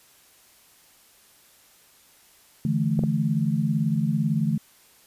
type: chord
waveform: sine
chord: D suspended second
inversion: none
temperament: equal with one note detuned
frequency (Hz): 146.83 / 164.81 / 217.5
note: D3 / E3 / A3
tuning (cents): 0 / 0 / -20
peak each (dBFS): -25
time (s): 2.65-4.58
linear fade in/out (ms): 2
type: clicks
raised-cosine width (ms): 2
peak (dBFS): -16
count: 2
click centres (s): 2.992 / 3.037
effects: white hiss -56 dBFS RMS until 5.06 s + resampled to 32000 Hz